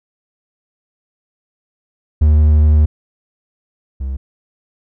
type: tone pair in turn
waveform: triangle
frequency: 76 / 66.55 Hz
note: D#2 / C2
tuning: -40 / +30 cents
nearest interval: major second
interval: 230 cents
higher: first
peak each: -5 / -17 dBFS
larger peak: first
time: 2.21-2.86 / 4-4.17 s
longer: first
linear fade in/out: 10 ms
effects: none